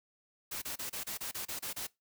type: noise bursts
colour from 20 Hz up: white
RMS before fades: -39 dBFS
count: 10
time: 0.51-1.871 s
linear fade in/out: 10 ms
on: 110 ms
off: 29 ms
effects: noise-tail reverb RT60 0.2 s tail -22 dB re dry